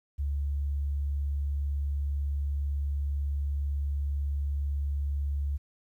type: tone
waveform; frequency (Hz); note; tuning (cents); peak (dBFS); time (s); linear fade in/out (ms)
sine; 71; C#2; +42; -27; 0.18-5.58; 20
effects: 11-bit